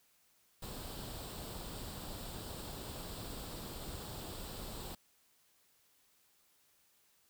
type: noise with comb filter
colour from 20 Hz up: pink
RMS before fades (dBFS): -45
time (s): 0.62-4.95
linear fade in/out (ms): 5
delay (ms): 0.24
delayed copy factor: +0.55
effects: white hiss -71 dBFS RMS until 7.29 s